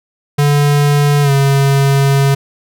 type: tone with pitch glide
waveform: square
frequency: 144.9 to 138.28 Hz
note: D3 to C#3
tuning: -23 to -4 cents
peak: -9 dBFS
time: 0.38-2.35 s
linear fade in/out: 10 ms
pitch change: -81 cents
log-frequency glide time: 1.22-1.31 s
effects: none